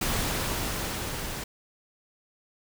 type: noise with level ramp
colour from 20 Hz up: pink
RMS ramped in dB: -27 to -35 dBFS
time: 0.01-1.44 s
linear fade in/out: 5 ms
effects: none